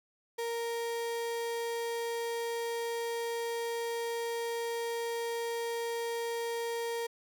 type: tone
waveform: 35% pulse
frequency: 465.6 Hz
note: A#4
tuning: 2 cents flat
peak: -31 dBFS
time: 0.38-7.07 s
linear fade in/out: 10 ms
effects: none